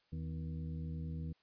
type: harmonic tone with a mistuned harmonic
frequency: 79.6 Hz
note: D#2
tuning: 40 cents sharp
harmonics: 1 / 2 / 3 / 4 / 6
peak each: -42 / -41 / -50 / -56 / -59 dBFS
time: 0.12-1.33 s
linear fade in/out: 10 ms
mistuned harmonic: 3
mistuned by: +79 cents
effects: white hiss -74 dBFS RMS until 1.42 s + resampled to 11025 Hz